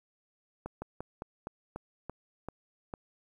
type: slowing click train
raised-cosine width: 1 ms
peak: -24 dBFS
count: 9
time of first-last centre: 0.66-2.938 s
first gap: 160 ms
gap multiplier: 1.16
effects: 10-bit